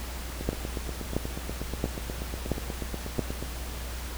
two click trains, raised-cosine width 2 ms, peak -20 / -12 dBFS, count 26 / 5, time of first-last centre 0.41-3.426 / 0.49-3.193 s, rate 8.29 / 1.48 Hz, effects added 60 Hz sine -35 dBFS peak until 4.17 s + pink hiss -40 dBFS RMS until 4.17 s

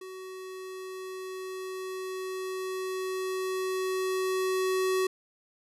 square tone with level ramp, 375.1 Hz, F#4, 24 cents sharp, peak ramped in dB -41 to -25 dBFS, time 0.01-5.07 s, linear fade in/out 5 ms, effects resampled to 32000 Hz

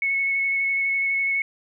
sine tone with vibrato, 2200 Hz, C#7, 14 cents flat, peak -20 dBFS, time 0.02-1.42 s, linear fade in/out 2 ms, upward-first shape square, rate 12 Hz, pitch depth 9 cents each way, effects none

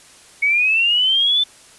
sine linear sweep, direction up, 2217 to 3545 Hz, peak -13 dBFS, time 0.42-1.44 s, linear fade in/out 10 ms, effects white hiss -46 dBFS RMS until 1.78 s + resampled to 24000 Hz

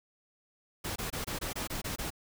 pink noise bursts, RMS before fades -36 dBFS, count 9, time 0.84-2.104 s, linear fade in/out 10 ms, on 120 ms, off 23 ms, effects none

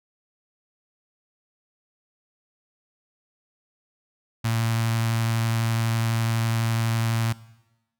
sawtooth tone with notch filter, 114 Hz, A#2, 38 cents flat, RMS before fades -24 dBFS, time 4.44-7.33 s, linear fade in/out 10 ms, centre 430 Hz, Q 0.65, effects noise-tail reverb RT60 1.0 s tail -19 dB re dry

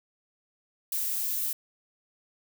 violet noise, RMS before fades -30 dBFS, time 0.92-1.53 s, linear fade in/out 2 ms, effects none

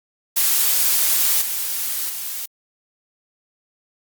blue noise with level steps, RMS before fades -17 / -24 / -28 dBFS, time 0.36-2.46 s, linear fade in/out 10 ms, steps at 1.41 / 2.09 s, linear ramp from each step 10 ms, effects Opus 48 kbps

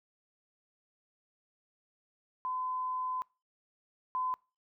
sine tone pair in turn, 1018 / 1018 Hz, C6 / C6, -48 / -48 cents, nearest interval unison, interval 0 cents, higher neither, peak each -32 / -30 dBFS, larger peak second, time 2.45-3.22 / 4.15-4.34 s, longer first, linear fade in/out 0 ms, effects noise-tail reverb RT60 0.3 s tail -25 dB re dry

